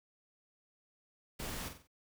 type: noise with echo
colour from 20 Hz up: pink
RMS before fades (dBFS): -42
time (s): 1.39-1.69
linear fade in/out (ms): 10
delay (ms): 46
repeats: 4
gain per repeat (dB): -7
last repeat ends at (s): 1.874
effects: none